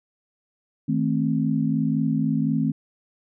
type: chord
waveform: sine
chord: A diminished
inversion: second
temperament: just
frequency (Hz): 158.4 / 220 / 264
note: Eb3 / A3 / C4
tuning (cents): +31 / 0 / +16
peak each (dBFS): -24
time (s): 0.88-2.72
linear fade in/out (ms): 10
effects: none